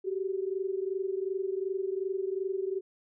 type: tone pair together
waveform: sine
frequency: 377.3 / 400 Hz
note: F#4 / G4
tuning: +34 / +35 cents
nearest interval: minor second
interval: 101 cents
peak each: -31 / -34 dBFS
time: 0.04-2.81 s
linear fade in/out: 20 ms
effects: none